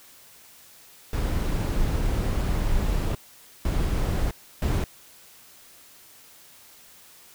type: noise bursts at uneven times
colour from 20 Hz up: brown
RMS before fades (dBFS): -24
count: 3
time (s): 1.13-3.15 / 3.65-4.31 / 4.62-4.84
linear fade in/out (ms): 2
effects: white hiss -51 dBFS RMS until 7.34 s